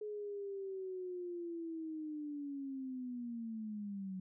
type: linear sweep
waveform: sine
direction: down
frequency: 424.6 to 185 Hz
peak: -40 dBFS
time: 0.01-4.2 s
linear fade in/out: 5 ms
effects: none